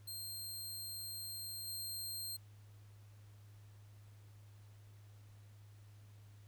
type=tone with level steps; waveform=15% pulse; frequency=4186 Hz; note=C8; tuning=in tune; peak=-37 / -35 dBFS; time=0.07-2.37 s; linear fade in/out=10 ms; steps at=1.67 s; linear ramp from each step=10 ms; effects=added 103 Hz sine -56 dBFS peak until 6.47 s + pink hiss -70 dBFS RMS until 6.47 s